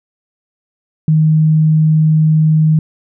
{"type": "tone", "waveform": "sine", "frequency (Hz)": 156.3, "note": "D#3", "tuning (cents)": 8, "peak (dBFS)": -7, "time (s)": [1.08, 2.79], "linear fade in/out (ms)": 2, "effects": []}